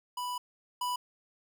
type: tone pair in turn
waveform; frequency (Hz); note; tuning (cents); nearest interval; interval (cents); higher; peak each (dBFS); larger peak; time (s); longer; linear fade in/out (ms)
square; 987.8 / 987.8; B5 / B5; 0 / 0; unison; 0; neither; -34 / -31; second; 0.17-0.38 / 0.81-0.96; first; 5
effects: none